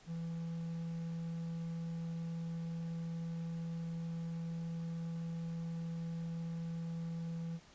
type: tone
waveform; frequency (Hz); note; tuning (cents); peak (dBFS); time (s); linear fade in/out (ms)
triangle; 166.3; E3; +16; -36; 0.06-7.6; 50
effects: pink hiss -61 dBFS RMS until 7.74 s + resampled to 16000 Hz